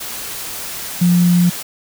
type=tone in noise; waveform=sine; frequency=176.1 Hz; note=F3; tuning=15 cents sharp; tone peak=-9 dBFS; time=1.01-1.5 s; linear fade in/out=10 ms; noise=white; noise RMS=-27 dBFS; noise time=0-1.63 s; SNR=+15 dB; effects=none